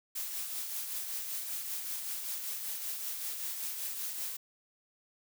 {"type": "noise with tremolo", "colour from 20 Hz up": "blue", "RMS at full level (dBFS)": -36, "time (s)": [0.15, 4.37], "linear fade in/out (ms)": 10, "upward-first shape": "triangle", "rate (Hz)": 5.2, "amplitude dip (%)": 45, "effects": []}